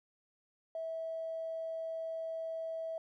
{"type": "tone with tanh clipping", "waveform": "triangle", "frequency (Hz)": 651, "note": "E5", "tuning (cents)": -22, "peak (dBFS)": -36, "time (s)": [0.75, 2.98], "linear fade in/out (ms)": 2, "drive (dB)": 2, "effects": []}